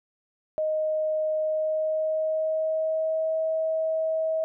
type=tone with pitch glide; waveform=sine; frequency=622.3 to 639.4 Hz; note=D#5 to D#5; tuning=0 to +47 cents; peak=-23 dBFS; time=0.58-4.44 s; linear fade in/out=0 ms; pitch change=+47 cents; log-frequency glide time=1.38-3.38 s; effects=none